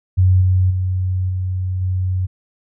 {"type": "tone with level steps", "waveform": "sine", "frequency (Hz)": 92.5, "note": "F#2", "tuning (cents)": 0, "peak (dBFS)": [-9, -11, -16, -18, -16], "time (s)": [0.17, 2.27], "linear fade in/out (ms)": 20, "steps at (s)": [0.41, 0.7, 1.29, 1.81], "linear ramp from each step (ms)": 10, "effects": []}